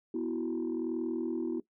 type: chord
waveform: sine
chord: B suspended fourth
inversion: none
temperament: just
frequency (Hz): 246.9 / 329.3 / 370.4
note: B3 / E4 / F#4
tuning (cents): 0 / -2 / +2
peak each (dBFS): -35 / -32 / -35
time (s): 0.14-1.6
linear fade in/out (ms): 5
effects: noise-tail reverb RT60 0.1 s tail -18 dB re dry + tanh soft clip ceiling -25 dBFS